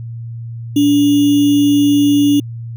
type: tone with sample-and-hold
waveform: sine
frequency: 288.3 Hz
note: D4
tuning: 32 cents flat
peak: -8 dBFS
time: 0.76-2.4 s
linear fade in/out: 5 ms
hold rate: 3150 Hz
effects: added 116 Hz sine -24 dBFS peak until 2.76 s